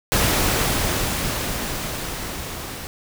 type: noise with level ramp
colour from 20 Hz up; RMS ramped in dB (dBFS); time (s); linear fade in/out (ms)
pink; -18 to -33; 0.12-2.87; 0
effects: none